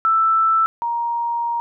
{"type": "tone pair in turn", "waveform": "sine", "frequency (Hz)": [1324, 939.2], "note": ["E6", "A#5"], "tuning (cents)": [7, 13], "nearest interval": "tritone", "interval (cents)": 594, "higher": "first", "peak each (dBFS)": [-13, -19], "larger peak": "first", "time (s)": [[0.05, 0.66], [0.82, 1.6]], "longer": "second", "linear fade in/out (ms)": 0, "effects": []}